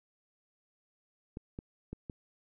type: clicks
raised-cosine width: 3 ms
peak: -27 dBFS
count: 4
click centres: 1.371 / 1.589 / 1.93 / 2.098 s
effects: none